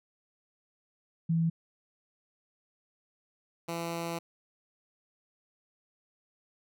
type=tone pair in turn; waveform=sine / 10% pulse; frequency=164.81 / 168.27 Hz; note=E3 / E3; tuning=0 / +36 cents; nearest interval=unison; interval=36 cents; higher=second; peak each=-24 / -25 dBFS; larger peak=first; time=1.29-1.5 / 3.68-4.19 s; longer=second; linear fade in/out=10 ms; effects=none